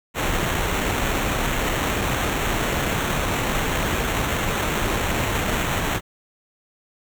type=noise with sample-and-hold; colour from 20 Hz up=pink; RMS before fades=-23 dBFS; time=0.14-6.01 s; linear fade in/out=50 ms; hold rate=4900 Hz; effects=none